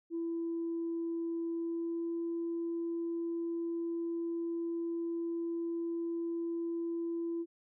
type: tone with pitch glide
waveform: sine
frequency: 334 to 336.5 Hz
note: E4 to E4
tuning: +23 to +36 cents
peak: -32 dBFS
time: 0.1-7.46 s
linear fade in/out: 50 ms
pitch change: +13 cents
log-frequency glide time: 1.51-2.18 s
effects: tanh soft clip ceiling -29 dBFS